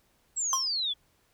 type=exponential sweep; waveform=sine; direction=down; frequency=7830 to 3322 Hz; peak=-27 dBFS; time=0.36-0.94 s; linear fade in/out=20 ms
type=tone with exponential decay; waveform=square; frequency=1061 Hz; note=C6; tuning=24 cents sharp; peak=-23 dBFS; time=0.53-0.68 s; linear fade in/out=1 ms; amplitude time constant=32 ms
effects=pink hiss -68 dBFS RMS until 1.33 s